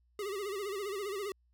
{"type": "tone with vibrato", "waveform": "square", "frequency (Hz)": 400.5, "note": "G4", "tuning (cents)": 37, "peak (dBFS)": -36, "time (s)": [0.19, 1.32], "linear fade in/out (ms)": 2, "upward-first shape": "sine", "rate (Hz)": 15, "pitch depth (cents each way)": 100, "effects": ["added 60 Hz sine -67 dBFS peak until 1.53 s"]}